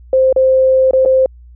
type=tone with dropouts; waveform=sine; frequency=523.3 Hz; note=C5; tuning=in tune; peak=-7 dBFS; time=0.13-1.26 s; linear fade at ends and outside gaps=2 ms; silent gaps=0.327-0.362 / 0.91-0.933 / 1.051-1.058 s; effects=added 60 Hz sine -36 dBFS peak until 1.55 s